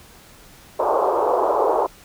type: band-pass noise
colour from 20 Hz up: pink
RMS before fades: -19 dBFS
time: 0.79-1.87 s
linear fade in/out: 10 ms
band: 380 to 1100 Hz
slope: 48 dB/octave
effects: pink hiss -47 dBFS RMS until 2.04 s